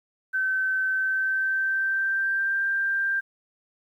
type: tone with pitch glide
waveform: sine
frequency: 1535 to 1584.5 Hz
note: G6 to G6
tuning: -37 to +18 cents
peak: -22 dBFS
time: 0.33-3.21 s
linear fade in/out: 20 ms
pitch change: +55 cents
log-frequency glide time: 0.88-2.64 s
effects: 10-bit